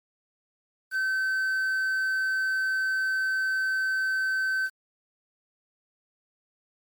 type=tone with quantisation; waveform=triangle; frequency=1537 Hz; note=G6; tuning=35 cents flat; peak=-22 dBFS; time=0.91-4.7 s; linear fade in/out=50 ms; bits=8; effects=MP3 96 kbps